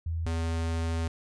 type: tone pair in turn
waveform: sine / square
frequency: 82.41 / 82.41 Hz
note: E2 / E2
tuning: 0 / 0 cents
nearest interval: unison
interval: 0 cents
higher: neither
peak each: -28 dBFS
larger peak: neither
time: 0.06-0.26 / 0.26-1.08 s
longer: second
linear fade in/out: 5 ms
effects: resampled to 22050 Hz